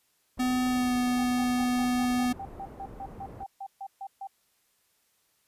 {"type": "low-pass noise", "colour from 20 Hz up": "pink", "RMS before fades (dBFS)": -45, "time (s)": [0.37, 3.44], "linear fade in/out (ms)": 10, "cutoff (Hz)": 820, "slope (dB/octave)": 12}
{"type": "tone with pitch glide", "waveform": "square", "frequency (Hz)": [252.2, 247.7], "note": ["B3", "B3"], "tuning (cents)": [36, 5], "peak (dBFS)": -25, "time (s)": [0.39, 2.33], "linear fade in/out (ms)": 10, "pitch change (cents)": -31, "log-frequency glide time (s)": [0.67, 0.96]}
{"type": "tone bursts", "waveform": "sine", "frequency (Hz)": 784, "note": "G5", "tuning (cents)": 0, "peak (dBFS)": -35, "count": 16, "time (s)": [1.18, 4.272], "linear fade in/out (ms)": 5, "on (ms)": 62, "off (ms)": 140}
{"effects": ["white hiss -70 dBFS RMS until 5.47 s", "resampled to 32000 Hz"]}